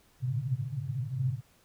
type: band-pass noise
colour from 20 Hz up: white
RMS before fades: -32 dBFS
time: 0.2-1.41 s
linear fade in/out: 50 ms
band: 110 to 140 Hz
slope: 96 dB/octave
effects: pink hiss -64 dBFS RMS until 1.64 s